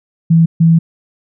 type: tone bursts at uneven times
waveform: sine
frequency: 164.81 Hz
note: E3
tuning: in tune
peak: -5 dBFS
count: 2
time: 0.3-0.46 / 0.6-0.79 s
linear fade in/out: 10 ms
effects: none